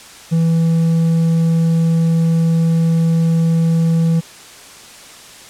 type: tone with hard clipping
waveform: sine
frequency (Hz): 164.81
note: E3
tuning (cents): 0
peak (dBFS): -12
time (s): 0.31-4.21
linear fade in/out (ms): 20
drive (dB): 3
effects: white hiss -38 dBFS RMS until 5.49 s + low-pass 9000 Hz 12 dB/octave